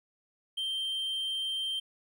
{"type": "tone", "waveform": "triangle", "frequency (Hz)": 3143, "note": "G7", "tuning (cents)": 4, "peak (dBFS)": -29, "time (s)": [0.57, 1.8], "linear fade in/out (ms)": 10, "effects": []}